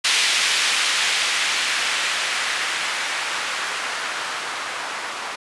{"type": "noise with low-pass filter sweep", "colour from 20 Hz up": "violet", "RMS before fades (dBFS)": -23, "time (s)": [0.04, 5.36], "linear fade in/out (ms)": 10, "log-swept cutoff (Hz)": [2800, 1100], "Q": 1, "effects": ["resampled to 24000 Hz"]}